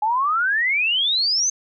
sine exponential sweep, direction up, 830.6 to 6360 Hz, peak -17 dBFS, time 0.02-1.5 s, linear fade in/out 5 ms, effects none

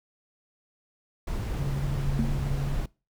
brown noise, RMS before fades -30 dBFS, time 1.27-2.86 s, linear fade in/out 5 ms
sine tone with tremolo, 138.59 Hz, C#3, in tune, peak -27 dBFS, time 1.59-2.75 s, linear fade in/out 10 ms, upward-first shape sine, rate 13 Hz, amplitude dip 25%
sine tone with exponential decay, 227 Hz, A#3, 46 cents flat, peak -22 dBFS, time 2.19-2.5 s, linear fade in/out 2 ms, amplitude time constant 66 ms
effects noise-tail reverb RT60 0.3 s tail -23 dB re dry

